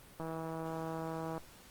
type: click train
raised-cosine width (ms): 1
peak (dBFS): -27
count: 192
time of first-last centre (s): 0.2-1.379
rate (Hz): 162
effects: pink hiss -57 dBFS RMS until 1.7 s + Opus 32 kbps